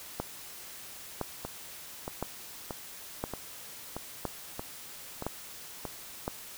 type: two click trains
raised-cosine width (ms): 1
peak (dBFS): -17 / -21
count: 7 / 8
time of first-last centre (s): 0.2-6.279 / 1.45-5.853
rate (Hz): 0.987 / 1.59
effects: white hiss -46 dBFS RMS until 6.57 s